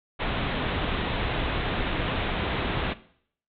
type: low-pass noise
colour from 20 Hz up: pink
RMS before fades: -28 dBFS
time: 0.19-2.94 s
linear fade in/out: 20 ms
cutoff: 3800 Hz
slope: 96 dB/octave
effects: noise-tail reverb RT60 0.6 s tail -17 dB re dry